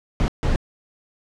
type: noise bursts at uneven times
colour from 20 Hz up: brown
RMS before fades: -19 dBFS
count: 2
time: 0.2-0.28 / 0.43-0.56 s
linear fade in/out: 0 ms
effects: low-pass 6000 Hz 12 dB/octave